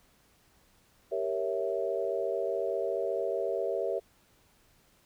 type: chord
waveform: sine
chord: G diminished seventh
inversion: none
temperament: equal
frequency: 392 / 466.2 / 554.4 / 659.3 Hz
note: G4 / Bb4 / Db5 / Fb5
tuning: 0 / 0 / 0 / 0 cents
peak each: -34 dBFS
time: 1.11-4 s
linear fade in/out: 20 ms
effects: pink hiss -65 dBFS RMS until 5.05 s